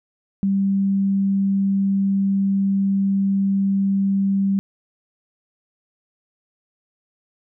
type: tone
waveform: sine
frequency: 196 Hz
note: G3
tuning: in tune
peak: -16 dBFS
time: 0.43-4.59 s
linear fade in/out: 0 ms
effects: none